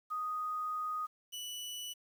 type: tone pair in turn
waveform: sine / sawtooth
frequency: 1244.5 / 2960 Hz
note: D#6 / F#7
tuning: 0 / 0 cents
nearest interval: octave + minor third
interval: 1500 cents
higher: second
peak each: -34 / -37 dBFS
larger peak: first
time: 0.1-1.07 / 1.32-1.94 s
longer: first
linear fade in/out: 20 ms
effects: 10-bit